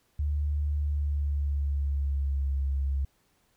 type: tone with pitch glide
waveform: sine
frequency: 73.42 to 68.5 Hz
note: D2 to C#2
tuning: 0 to -20 cents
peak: -25 dBFS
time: 0.19-3.05 s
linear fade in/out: 5 ms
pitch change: -120 cents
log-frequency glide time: 0.77-2.54 s
effects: pink hiss -69 dBFS RMS until 3.56 s